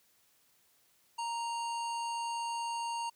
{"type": "harmonic tone with a mistuned harmonic", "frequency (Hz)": 932.3, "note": "A#5", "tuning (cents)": 0, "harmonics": [1, 3, 5, 7, 9, 10], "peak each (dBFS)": [-34, -44, -48, -51, -53, -54], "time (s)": [1.18, 3.1], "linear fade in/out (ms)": 10, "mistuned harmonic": 5, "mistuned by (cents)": -50, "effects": ["white hiss -69 dBFS RMS until 3.15 s", "high-pass 60 Hz 12 dB/octave"]}